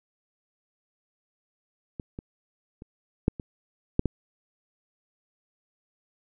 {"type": "clicks", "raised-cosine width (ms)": 3, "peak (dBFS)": [-21, -23, -29, -7, -22, -7, -11], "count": 7, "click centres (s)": [1.998, 2.189, 2.821, 3.281, 3.398, 3.994, 4.057], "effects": []}